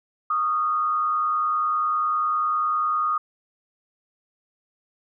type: tone with frequency modulation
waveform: sine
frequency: 1235 Hz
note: D#6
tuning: 13 cents flat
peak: -20 dBFS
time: 0.3-3.18 s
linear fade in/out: 5 ms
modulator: 100 Hz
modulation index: 0.55
effects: none